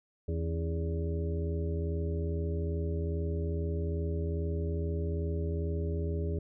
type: harmonic tone with a mistuned harmonic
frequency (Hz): 82.41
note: E2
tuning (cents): 0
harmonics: 1 / 2 / 3 / 4 / 5 / 7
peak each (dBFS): -31 / -38 / -44 / -44 / -38 / -46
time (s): 0.28-6.39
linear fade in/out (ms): 5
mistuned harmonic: 3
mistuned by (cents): +140
effects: none